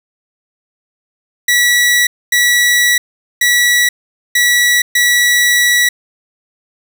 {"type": "tone bursts at uneven times", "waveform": "sawtooth", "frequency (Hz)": 1942, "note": "B6", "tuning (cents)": -30, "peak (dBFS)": -5, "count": 5, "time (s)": [[1.48, 2.07], [2.32, 2.98], [3.41, 3.89], [4.35, 4.82], [4.95, 5.89]], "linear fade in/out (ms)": 5, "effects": []}